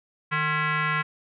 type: tone with frequency modulation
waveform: sine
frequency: 155.56 Hz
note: D#3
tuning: in tune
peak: -22 dBFS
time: 0.31-1.03 s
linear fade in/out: 20 ms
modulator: 608 Hz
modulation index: 3.6
effects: none